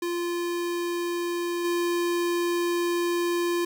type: tone with level steps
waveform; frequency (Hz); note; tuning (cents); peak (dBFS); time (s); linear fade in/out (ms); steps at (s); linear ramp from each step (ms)
square; 346.7; F4; -13; -27 / -24; 0.02-3.65; 5; 1.64; 10
effects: 10-bit